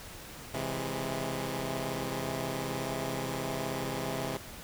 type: chord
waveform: 10% pulse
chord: C augmented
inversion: none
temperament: equal with one note detuned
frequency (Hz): 132.18 / 164.81 / 207.7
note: C3 / E3 / G#3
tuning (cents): +18 / 0 / 0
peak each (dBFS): -27 / -30 / -31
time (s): 0.54-4.37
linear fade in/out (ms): 2
effects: pink hiss -46 dBFS RMS until 4.63 s